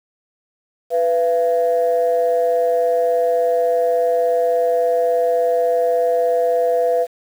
sine tone pair together, 496.5 / 680 Hz, B4 / F5, +9 / -46 cents, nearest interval perfect fourth, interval 545 cents, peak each -15 / -17 dBFS, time 0.9-7.07 s, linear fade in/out 50 ms, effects tanh soft clip ceiling -8 dBFS + 7-bit

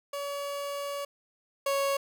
30% pulse tone pair in turn, 567 / 554.4 Hz, C#5 / C#5, +39 / 0 cents, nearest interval unison, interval 39 cents, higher first, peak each -30 / -23 dBFS, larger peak second, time 0.13-1.05 / 1.66-1.97 s, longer first, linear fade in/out 5 ms, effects none

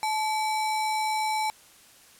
sine tone with sample-and-hold, 866 Hz, A5, 28 cents flat, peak -24 dBFS, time 0.03-1.5 s, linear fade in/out 0 ms, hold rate 3150 Hz, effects white hiss -54 dBFS RMS until 2.19 s + low-pass 12000 Hz 12 dB/octave

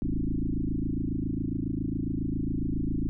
sine tone with frequency modulation, 150 Hz, D3, 37 cents sharp, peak -26 dBFS, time 0.02-3.09 s, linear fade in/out 0 ms, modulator 27.3 Hz, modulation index 5.9, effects none

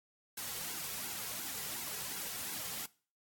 white noise with flanger, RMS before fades -41 dBFS, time 0.37-2.86 s, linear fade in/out 5 ms, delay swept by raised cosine 1.6 to 3.4 ms, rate 2.8 Hz, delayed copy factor -0.75, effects noise-tail reverb RT60 0.4 s tail -21 dB re dry + AAC 64 kbps

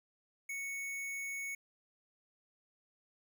square tone, 2217 Hz, C#7, in tune, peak -39 dBFS, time 0.49-1.55 s, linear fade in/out 5 ms, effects none

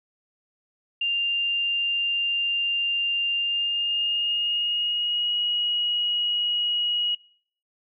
sine tone with pitch glide, 2794 to 2899 Hz, F7 to F#7, 0 to -36 cents, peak -22 dBFS, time 1.01-7.15 s, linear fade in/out 5 ms, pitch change +64 cents, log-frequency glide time 3.35-5.32 s, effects noise-tail reverb RT60 0.6 s tail -25 dB re dry

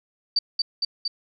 sine tone with echo, 4625 Hz, D8, 27 cents flat, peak -17 dBFS, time 0.36-0.39 s, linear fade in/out 5 ms, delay 230 ms, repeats 3, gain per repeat -2 dB, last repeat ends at 1.08 s, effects none

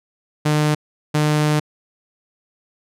sawtooth tone pair in turn, 151 / 151 Hz, D3 / D3, +48 / +48 cents, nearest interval unison, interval 0 cents, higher neither, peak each -11 / -11 dBFS, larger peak neither, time 0.45-0.75 / 1.14-1.6 s, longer second, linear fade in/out 10 ms, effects low-pass 11000 Hz 12 dB/octave

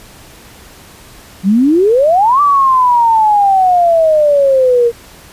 sine exponential two-way sweep, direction up then down, 180.8 to 1174.7 to 463.3 Hz, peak -6 dBFS, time 1.43-4.92 s, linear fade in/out 50 ms, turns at 2.41 s, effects pink hiss -38 dBFS RMS until 5.32 s + resampled to 32000 Hz

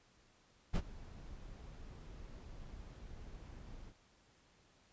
brown noise with ADSR envelope, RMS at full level -30 dBFS, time 0.73-3.94 s, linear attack 29 ms, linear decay 53 ms, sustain -21 dB, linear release 66 ms, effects pink hiss -69 dBFS RMS until 4.92 s + resampled to 16000 Hz

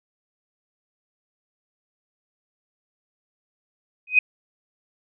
sine tone with exponential growth, 2506 Hz, D#7, 12 cents sharp, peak -8 dBFS, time 4.07-4.19 s, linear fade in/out 5 ms, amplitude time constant 25 ms, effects none

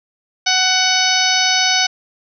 harmonic tone, 746 Hz, F#5, 14 cents sharp, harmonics 1 / 2 / 3 / 4 / 5 / 6 / 7 / 8, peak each -21 / -21 / -21 / -21 / -21 / -21 / -21 / -21 dBFS, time 0.46-1.87 s, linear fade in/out 10 ms, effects none

